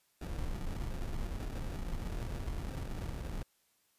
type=noise with sample-and-hold; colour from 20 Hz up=brown; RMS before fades=-38 dBFS; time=0.21-3.43 s; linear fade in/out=5 ms; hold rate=1050 Hz; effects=white hiss -73 dBFS RMS until 3.98 s + resampled to 32000 Hz